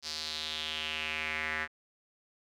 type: tone with band-pass filter sweep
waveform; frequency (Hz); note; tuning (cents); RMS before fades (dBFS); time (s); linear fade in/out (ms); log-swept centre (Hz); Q
square; 78; D#2; +5; -36; 0.02-1.68; 50; 4900 to 1800; 4
effects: none